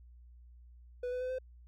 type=tone with pitch steps; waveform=triangle; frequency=493.9 / 500.8 / 507.8 / 514.9 Hz; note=B4 / B4 / B4 / C5; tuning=0 / +24 / +48 / -28 cents; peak=-32 dBFS; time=1.03-1.386 s; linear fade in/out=5 ms; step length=89 ms; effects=added 60 Hz sine -53 dBFS peak until 1.67 s